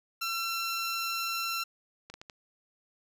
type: tone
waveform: 15% pulse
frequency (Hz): 1353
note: E6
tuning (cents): +45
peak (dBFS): -24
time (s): 0.21-1.64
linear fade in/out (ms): 10
type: clicks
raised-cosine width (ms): 0.2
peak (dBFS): -27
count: 4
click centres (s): 2.1 / 2.14 / 2.215 / 2.298
effects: none